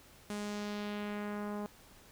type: tone with low-pass filter sweep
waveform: sawtooth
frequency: 207.1 Hz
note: G#3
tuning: 5 cents flat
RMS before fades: -39 dBFS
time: 0.3-1.66 s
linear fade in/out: 0 ms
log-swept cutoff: 10000 to 960 Hz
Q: 1.3
effects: pink hiss -59 dBFS RMS until 2.11 s